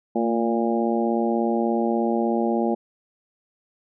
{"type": "harmonic tone with a mistuned harmonic", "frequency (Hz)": 116.54, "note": "A#2", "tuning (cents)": 0, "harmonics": [2, 3, 4, 5, 6, 7], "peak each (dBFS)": [-23, -25, -29, -29, -31, -29], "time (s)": [0.15, 2.75], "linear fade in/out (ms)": 10, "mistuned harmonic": 2, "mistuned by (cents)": -30, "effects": []}